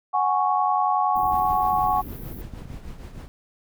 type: chord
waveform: sine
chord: F# suspended second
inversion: none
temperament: equal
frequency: 740 / 830.6 / 1108.7 Hz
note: F#5 / G#5 / C#6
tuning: 0 / 0 / 0 cents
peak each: -23 dBFS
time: 0.13-2.02 s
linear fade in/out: 20 ms
type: band-stop noise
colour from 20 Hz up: pink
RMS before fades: -37 dBFS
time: 1.15-2.42 s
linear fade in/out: 10 ms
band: 430 to 12000 Hz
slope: 48 dB/octave
type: noise with tremolo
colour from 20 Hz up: brown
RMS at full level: -35 dBFS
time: 1.32-3.28 s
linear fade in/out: 0 ms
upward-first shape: triangle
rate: 6.5 Hz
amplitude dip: 65%
type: clicks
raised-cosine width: 5 ms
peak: -26 dBFS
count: 10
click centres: 2.235 / 2.313 / 2.369 / 2.451 / 2.537 / 2.62 / 2.656 / 2.703 / 2.743 / 3.179 s
effects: none